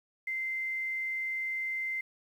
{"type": "tone with quantisation", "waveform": "sine", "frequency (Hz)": 2080, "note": "C7", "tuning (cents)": -11, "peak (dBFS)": -31, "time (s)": [0.27, 2.01], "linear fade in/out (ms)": 5, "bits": 10, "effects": []}